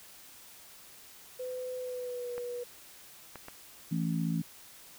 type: tone with pitch glide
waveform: sine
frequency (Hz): 506 to 486.2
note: B4 to B4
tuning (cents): +42 to -27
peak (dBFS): -35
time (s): 1.39-2.64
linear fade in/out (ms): 10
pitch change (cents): -69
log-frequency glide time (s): 1.79-2.3
type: clicks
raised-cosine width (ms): 0.5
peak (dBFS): -28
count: 3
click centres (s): 2.38 / 3.357 / 3.484
type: harmonic tone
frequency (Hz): 55.5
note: A1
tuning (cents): +16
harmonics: 3 / 4 / 5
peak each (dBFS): -30 / -35 / -37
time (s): 3.91-4.42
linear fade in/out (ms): 10
effects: white hiss -53 dBFS RMS until 4.98 s